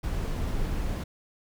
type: noise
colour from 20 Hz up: brown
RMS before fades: -29 dBFS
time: 0.03-1.04 s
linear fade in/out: 10 ms
effects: none